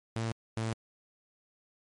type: tone pair in turn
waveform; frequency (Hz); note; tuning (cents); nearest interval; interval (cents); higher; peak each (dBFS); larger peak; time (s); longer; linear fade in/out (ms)
sawtooth; 113.3 / 111.93; A#2 / A2; -49 / +30; unison; 21; first; -27; neither; 0.16-0.32 / 0.57-0.73; neither; 0
effects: MP3 48 kbps